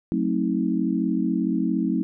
sine chord, F# diminished seventh, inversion none, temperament just, 185 / 222 / 266.4 / 319.7 Hz, F#3 / A3 / C4 / Eb4, 0 / +16 / +31 / +47 cents, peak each -26 dBFS, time 0.12-2.03 s, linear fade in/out 0 ms, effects none

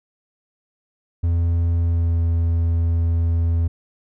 triangle tone with pitch glide, 84.7 to 83.68 Hz, E2 to E2, +48 to +27 cents, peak -14 dBFS, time 1.23-3.68 s, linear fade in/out 10 ms, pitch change -21 cents, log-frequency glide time 1.79-2.22 s, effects none

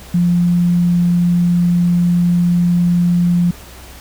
sine tone, 174.61 Hz, F3, in tune, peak -10 dBFS, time 0.14-3.51 s, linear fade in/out 5 ms, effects added 63 Hz sine -37 dBFS peak until 4 s + pink hiss -38 dBFS RMS until 4 s

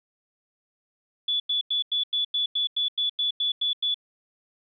sine tone bursts, 3442 Hz, A7, 39 cents flat, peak -22 dBFS, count 13, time 1.28-3.944 s, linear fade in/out 5 ms, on 120 ms, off 92 ms, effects none

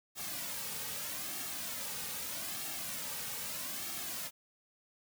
white noise with flanger, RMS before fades -40 dBFS, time 0.15-4.31 s, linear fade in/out 50 ms, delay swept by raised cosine 2 to 2.98 ms, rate 0.8 Hz, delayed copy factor -0.65, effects none

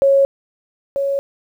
sine tone pair in turn, 550 / 554.8 Hz, C#5 / C#5, -14 / +1 cents, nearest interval unison, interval 15 cents, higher second, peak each -9 / -16 dBFS, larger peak first, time 0.02-0.25 / 0.96-1.19 s, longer neither, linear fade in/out 0 ms, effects 8-bit

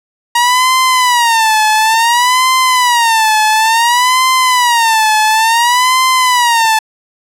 sawtooth tone with vibrato, 944 Hz, A#5, 22 cents sharp, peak -4 dBFS, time 0.35-6.79 s, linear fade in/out 5 ms, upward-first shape sine, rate 0.57 Hz, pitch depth 160 cents each way, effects low-pass 12000 Hz 12 dB/octave

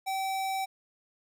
square tone, 770 Hz, G5, 31 cents flat, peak -30 dBFS, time 0.06-0.66 s, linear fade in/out 20 ms, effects none

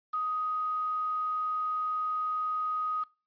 sine tone with quantisation, 1251 Hz, D#6, 9 cents sharp, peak -28 dBFS, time 0.13-3.04 s, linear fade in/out 10 ms, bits 8, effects noise-tail reverb RT60 0.3 s tail -22 dB re dry + resampled to 11025 Hz

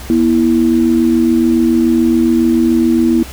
sine tone pair together, 241.1 / 328.2 Hz, B3 / E4, -41 / -8 cents, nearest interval perfect fourth, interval 533 cents, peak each -11 dBFS, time 0.1-3.23 s, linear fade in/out 0 ms, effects added 65 Hz sine -29 dBFS peak until 3.32 s + pink hiss -32 dBFS RMS until 3.32 s

